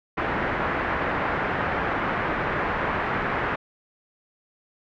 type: low-pass noise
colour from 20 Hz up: white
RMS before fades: -26 dBFS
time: 0.17-3.56 s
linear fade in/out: 10 ms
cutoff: 1800 Hz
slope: 24 dB/octave
effects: none